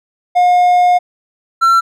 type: tone pair in turn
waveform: triangle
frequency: 716 / 1351.6 Hz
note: F5 / E6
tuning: +43 / +43 cents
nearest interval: major seventh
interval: 1100 cents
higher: second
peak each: -5 dBFS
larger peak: neither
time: 0.35-0.99 / 1.61-1.81 s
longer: first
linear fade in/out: 20 ms
effects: none